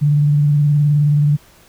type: tone with vibrato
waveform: sine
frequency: 146.83 Hz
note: D3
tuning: in tune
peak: -10 dBFS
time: 0.01-1.37 s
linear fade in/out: 20 ms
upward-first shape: square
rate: 19 Hz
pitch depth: 32 cents each way
effects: pink hiss -48 dBFS RMS until 1.68 s